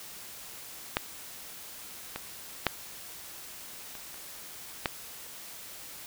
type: clicks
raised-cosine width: 0.3 ms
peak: -9 / -18 / -7 / -27 / -30 / -10 dBFS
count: 6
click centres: 0.969 / 2.16 / 2.667 / 3.953 / 4.143 / 4.858 s
effects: white hiss -45 dBFS RMS until 6.06 s